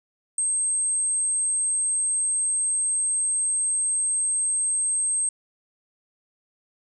sine tone, 8372 Hz, C9, in tune, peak -21 dBFS, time 0.38-5.29 s, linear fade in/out 2 ms, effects none

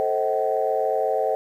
sine chord, A diminished seventh, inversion none, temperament just, 440 / 528 / 633.6 / 760.3 Hz, A4 / C5 / Eb5 / Gb5, 0 / +16 / +31 / +47 cents, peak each -25 dBFS, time 0-1.35 s, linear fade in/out 0 ms, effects tanh soft clip ceiling -10 dBFS + 9-bit

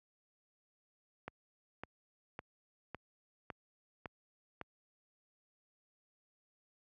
click train, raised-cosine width 0.5 ms, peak -27 dBFS, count 7, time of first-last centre 1.28-4.613 s, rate 1.8 Hz, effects high-pass 60 Hz 12 dB/octave

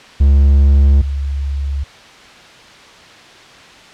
triangle / sine tone pair in turn, 69.7 / 69.7 Hz, C#2 / C#2, +10 / +10 cents, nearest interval unison, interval 0 cents, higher neither, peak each -4 / -16 dBFS, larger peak first, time 0.2-1.02 / 1.02-1.84 s, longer neither, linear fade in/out 10 ms, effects white hiss -39 dBFS RMS until 3.93 s + low-pass 4000 Hz 12 dB/octave

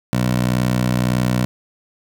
15% pulse tone with high-pass filter, 61.74 Hz, B1, in tune, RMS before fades -18 dBFS, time 0.13-1.45 s, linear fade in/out 0 ms, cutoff 130 Hz, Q 1.4, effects none

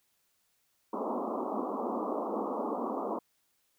pink band-pass noise, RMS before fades -34 dBFS, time 0.93-3.19 s, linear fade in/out 5 ms, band 210 to 1200 Hz, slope 96 dB/octave, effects white hiss -74 dBFS RMS until 3.78 s

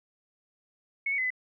sine tone with pitch steps, 2201 / 2230 / 2034 / 2011 Hz, C#7 / C#7 / C7 / B6, -13 / +10 / -50 / +31 cents, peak -26 dBFS, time 1.06-1.304 s, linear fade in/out 5 ms, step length 61 ms, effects none

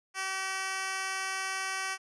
10% pulse tone with high-pass filter, 382.2 Hz, G4, 44 cents flat, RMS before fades -34 dBFS, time 0.14-1.98 s, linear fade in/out 50 ms, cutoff 1000 Hz, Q 0.56, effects resampled to 22050 Hz

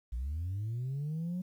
sine linear sweep, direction up, 55 to 185.3 Hz, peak -31 dBFS, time 0.12-1.42 s, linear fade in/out 10 ms, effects tanh soft clip ceiling -31 dBFS + 11-bit

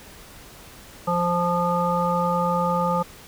harmonic tone, 174.61 Hz, F3, in tune, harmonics 1 / 3 / 5 / 7, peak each -25 / -25 / -25 / -25 dBFS, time 1.07-3.03 s, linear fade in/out 10 ms, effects pink hiss -45 dBFS RMS until 3.27 s

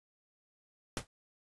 pink noise with exponential decay, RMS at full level -31 dBFS, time 0.97-1.07 s, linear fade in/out 1 ms, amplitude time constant 20 ms, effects resampled to 24000 Hz

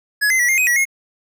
square tone with pitch steps, 1686 / 2062 / 1941 / 2116 / 2514 / 1929 / 2159 Hz, G#6 / C7 / B6 / C7 / D#7 / B6 / C#7, +26 / -26 / -31 / +19 / +17 / -41 / -46 cents, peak -14 dBFS, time 0.21-0.854 s, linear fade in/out 20 ms, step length 92 ms, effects none

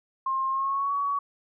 sine tone with pitch glide, 1064 to 1127.3 Hz, C6 to C#6, +29 to +29 cents, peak -24 dBFS, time 0.26-1.19 s, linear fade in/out 5 ms, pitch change +100 cents, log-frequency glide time 0.5-0.93 s, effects none

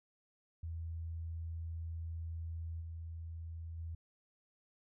sine tone with level steps, 82.41 Hz, E2, in tune, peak -39 / -42 / -40 dBFS, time 0.63-3.95 s, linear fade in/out 5 ms, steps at 2.8 / 3.77 s, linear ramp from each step 20 ms, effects none

